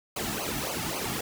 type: noise with flanger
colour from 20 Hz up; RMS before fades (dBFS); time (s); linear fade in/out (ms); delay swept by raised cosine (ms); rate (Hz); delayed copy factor
pink; -32; 0.16-1.21; 5; 0.54 to 2.04; 3.7; -1
effects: none